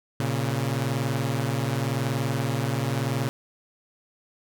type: tone pair together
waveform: sawtooth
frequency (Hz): 116.51 / 137.4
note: A#2 / C#3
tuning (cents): 0 / -15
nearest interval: minor third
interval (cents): 285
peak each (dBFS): -23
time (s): 0.2-3.29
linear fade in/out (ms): 0
effects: none